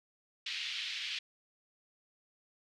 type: band-pass noise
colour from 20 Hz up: pink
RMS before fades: -39 dBFS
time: 0.46-1.19 s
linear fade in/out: 5 ms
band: 2400 to 4200 Hz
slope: 24 dB/octave
effects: none